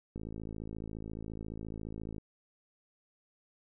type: click train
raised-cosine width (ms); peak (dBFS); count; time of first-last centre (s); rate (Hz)
3; -29; 111; 0.16-2.182; 54.4
effects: none